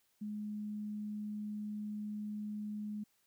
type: tone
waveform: sine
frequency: 210 Hz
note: G#3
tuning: 19 cents sharp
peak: -38 dBFS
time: 0.21-3.04 s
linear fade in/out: 10 ms
effects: white hiss -75 dBFS RMS until 3.26 s